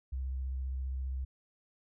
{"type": "tone with vibrato", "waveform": "sine", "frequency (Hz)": 65.41, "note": "C2", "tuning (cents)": 0, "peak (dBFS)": -33, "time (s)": [0.12, 1.25], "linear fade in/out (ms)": 10, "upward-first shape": "sine", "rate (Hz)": 15, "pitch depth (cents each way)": 27, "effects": []}